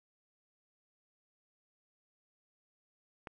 click, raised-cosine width 0.5 ms, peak -28 dBFS, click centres 3.272 s, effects none

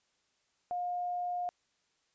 sine tone, 712 Hz, F5, 33 cents sharp, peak -32 dBFS, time 0.71-1.49 s, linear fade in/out 0 ms, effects white hiss -75 dBFS RMS until 2.14 s + resampled to 16000 Hz

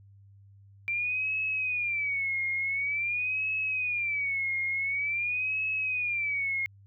sine tone with vibrato, 2349 Hz, D7, in tune, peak -27 dBFS, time 0.88-6.66 s, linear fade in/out 0 ms, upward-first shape sine, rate 0.47 Hz, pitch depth 160 cents each way, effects added 99 Hz sine -52 dBFS peak until 6.86 s

